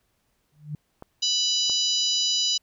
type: tone with exponential growth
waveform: sine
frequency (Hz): 149.5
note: D3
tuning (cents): +31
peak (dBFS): -26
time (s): 0.52-0.75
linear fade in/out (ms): 2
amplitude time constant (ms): 50
type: clicks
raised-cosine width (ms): 1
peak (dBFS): -25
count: 2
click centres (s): 1.024 / 1.697
type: harmonic tone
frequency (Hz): 987.8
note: B5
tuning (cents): 0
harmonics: 3 / 4 / 5 / 6 / 7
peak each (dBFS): -27 / -26 / -26 / -30 / -33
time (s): 1.22-2.58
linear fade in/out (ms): 10
effects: pink hiss -71 dBFS RMS until 2.62 s